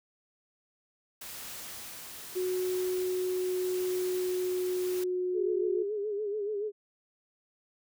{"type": "noise with tremolo", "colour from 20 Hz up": "white", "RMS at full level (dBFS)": -42, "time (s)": [1.21, 5.04], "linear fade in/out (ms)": 5, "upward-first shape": "sine", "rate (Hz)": 0.81, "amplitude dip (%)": 25}
{"type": "tone with pitch glide", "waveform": "sine", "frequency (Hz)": [367.1, 363.1], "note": ["F#4", "F#4"], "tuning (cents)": [-14, -33], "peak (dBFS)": -28, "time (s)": [2.35, 5.84], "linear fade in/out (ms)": 20, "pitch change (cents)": -19, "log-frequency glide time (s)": [3.22, 5.65]}
{"type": "tone with vibrato", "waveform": "sine", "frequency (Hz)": 415.3, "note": "G#4", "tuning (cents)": 0, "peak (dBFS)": -30, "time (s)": [5.33, 6.72], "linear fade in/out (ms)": 50, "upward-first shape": "sine", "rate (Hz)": 7, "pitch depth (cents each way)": 73}
{"effects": []}